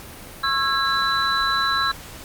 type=tone cluster; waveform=sine; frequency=1088 / 1337 / 1645 / 3976 Hz; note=C#6 / E6 / G#6 / B7; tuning=-33 / +24 / -17 / +11 cents; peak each=-24 dBFS; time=0.43-1.92 s; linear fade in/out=10 ms; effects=pink hiss -39 dBFS RMS until 2.24 s + Opus 48 kbps